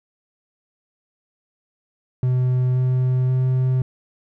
triangle tone with pitch steps, 126.7 / 127.8 / 128.91 Hz, B2 / C3 / C3, +45 / -40 / -25 cents, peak -14 dBFS, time 2.23-3.82 s, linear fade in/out 2 ms, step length 530 ms, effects none

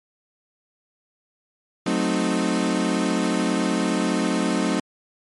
35% pulse chord, F# diminished seventh, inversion none, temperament equal, 185 / 220 / 261.6 / 311.1 Hz, F#3 / A3 / C4 / Eb4, 0 / 0 / 0 / 0 cents, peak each -24 dBFS, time 1.86-4.8 s, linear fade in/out 5 ms, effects MP3 48 kbps

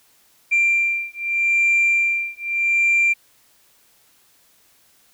sine beating tone pair, 2369 / 2369.81 Hz, D7 / D7, +14 / +15 cents, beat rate 0.81 Hz, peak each -18 dBFS, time 0.51-3.14 s, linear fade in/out 20 ms, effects tanh soft clip ceiling -11 dBFS + white hiss -57 dBFS RMS until 5.13 s

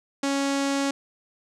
sawtooth tone with low-pass filter, 277.2 Hz, C#4, in tune, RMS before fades -25 dBFS, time 0.23-0.91 s, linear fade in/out 5 ms, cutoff 7300 Hz, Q 1.6, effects none

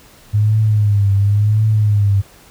sine tone with vibrato, 103.83 Hz, G#2, in tune, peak -10 dBFS, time 0.33-2.22 s, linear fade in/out 20 ms, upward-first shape triangle, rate 0.94 Hz, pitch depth 93 cents each way, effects pink hiss -45 dBFS RMS until 2.5 s

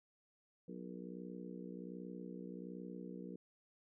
harmonic tone with a mistuned harmonic, 61.3 Hz, B1, 12 cents flat, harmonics 3 / 4 / 5 / 6 / 7 / 8, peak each -49 / -52 / -53 / -56 / -57 / -55 dBFS, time 0.68-3.36 s, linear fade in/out 5 ms, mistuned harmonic 8, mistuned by -52 cents, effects none

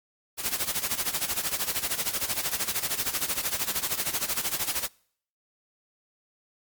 white noise with tremolo, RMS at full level -26 dBFS, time 0.37-4.89 s, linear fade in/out 50 ms, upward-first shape sine, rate 13 Hz, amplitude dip 80%, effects noise-tail reverb RT60 0.6 s tail -25 dB re dry + Opus 48 kbps

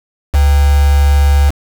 sine tone with quantisation, 71.3 Hz, C#2, 49 cents sharp, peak -6 dBFS, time 0.33-1.51 s, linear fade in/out 20 ms, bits 3, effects none

